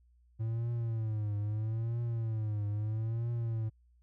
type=tone with vibrato; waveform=triangle; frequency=110.5 Hz; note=A2; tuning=8 cents sharp; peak=-29 dBFS; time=0.39-3.7 s; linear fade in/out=20 ms; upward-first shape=triangle; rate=0.77 Hz; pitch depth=130 cents each way; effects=added 60 Hz sine -62 dBFS peak until 4.02 s